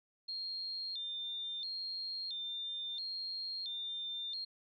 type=tone with vibrato; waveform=sine; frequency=3902 Hz; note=B7; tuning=22 cents flat; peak=-38 dBFS; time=0.28-4.45 s; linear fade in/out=10 ms; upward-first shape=square; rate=0.74 Hz; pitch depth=140 cents each way; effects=none